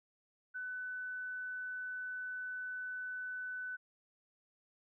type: tone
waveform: sine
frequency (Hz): 1500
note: F#6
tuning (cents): +23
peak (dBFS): -39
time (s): 0.54-3.77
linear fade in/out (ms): 20
effects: none